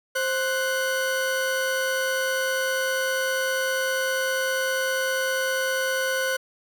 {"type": "tone pair together", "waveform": "40% pulse", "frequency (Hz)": [525, 1485], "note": ["C5", "F#6"], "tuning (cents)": [6, 6], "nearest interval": "octave + tritone", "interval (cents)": 1800, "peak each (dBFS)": -25, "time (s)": [0.15, 6.37], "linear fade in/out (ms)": 10, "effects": []}